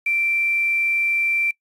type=tone with quantisation; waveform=sine; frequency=2349 Hz; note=D7; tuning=in tune; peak=-18 dBFS; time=0.06-1.51 s; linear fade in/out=5 ms; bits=7; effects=noise-tail reverb RT60 0.1 s tail -23 dB re dry + resampled to 32000 Hz